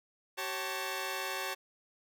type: tone cluster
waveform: 10% pulse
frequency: 382.3 / 547 / 886 Hz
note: G4 / C#5 / A5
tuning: -43 / -23 / +12 cents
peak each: -31 dBFS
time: 0.37-1.55 s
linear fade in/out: 20 ms
effects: none